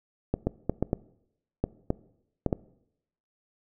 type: clicks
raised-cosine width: 2 ms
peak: -11 dBFS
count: 9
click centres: 0.34 / 0.47 / 0.696 / 0.826 / 0.931 / 1.64 / 1.904 / 2.463 / 2.528 s
effects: noise-tail reverb RT60 0.8 s tail -21 dB re dry